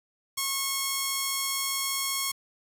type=tone; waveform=5% pulse; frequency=1091 Hz; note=C#6; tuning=28 cents flat; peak=-15 dBFS; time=0.37-2.32 s; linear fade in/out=10 ms; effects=8-bit